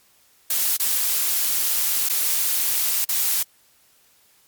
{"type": "noise with dropouts", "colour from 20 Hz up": "blue", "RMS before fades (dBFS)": -21, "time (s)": [0.5, 3.43], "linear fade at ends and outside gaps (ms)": 5, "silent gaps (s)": [[0.769, 0.797], [2.088, 2.096], [3.046, 3.089]], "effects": ["white hiss -58 dBFS RMS until 4.47 s", "MP3 96 kbps"]}